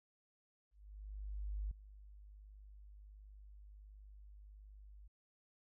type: tone with ADSR envelope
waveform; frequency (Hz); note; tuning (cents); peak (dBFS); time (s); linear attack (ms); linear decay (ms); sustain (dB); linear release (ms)
sine; 50.7; G#1; -41; -37; 0.71-5.08; 1000; 4; -17; 10
effects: none